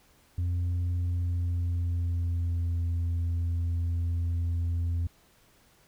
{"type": "tone with pitch glide", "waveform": "sine", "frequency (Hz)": [87.9, 85.1], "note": ["F2", "F2"], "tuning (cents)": [12, -44], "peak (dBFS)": -23, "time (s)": [0.38, 5.07], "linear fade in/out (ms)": 5, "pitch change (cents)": -56, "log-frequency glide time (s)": [0.93, 2.79], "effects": ["tanh soft clip ceiling -25 dBFS", "pink hiss -62 dBFS RMS until 5.87 s"]}